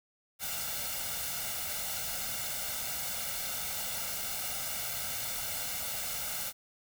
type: noise with comb filter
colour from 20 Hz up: white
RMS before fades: -36 dBFS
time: 0.39-6.53 s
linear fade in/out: 50 ms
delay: 1.4 ms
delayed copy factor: +0.75
effects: none